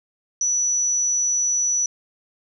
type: tone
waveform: sine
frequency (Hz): 5920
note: F#8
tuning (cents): 0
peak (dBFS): -18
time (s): 0.41-1.86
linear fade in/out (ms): 2
effects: none